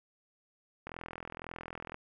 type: click train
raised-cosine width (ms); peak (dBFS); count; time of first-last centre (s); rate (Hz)
0.5; -26; 46; 0.87-1.944; 41.9
effects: none